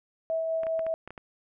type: tone with tremolo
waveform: sine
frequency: 650 Hz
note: E5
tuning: 24 cents flat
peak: -25 dBFS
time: 0.3-0.94 s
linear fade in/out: 0 ms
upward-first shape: sine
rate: 5 Hz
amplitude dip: 25%
type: clicks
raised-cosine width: 0.5 ms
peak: -26 dBFS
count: 7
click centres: 0.634 / 0.668 / 0.793 / 0.866 / 1.076 / 1.106 / 1.178 s
effects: none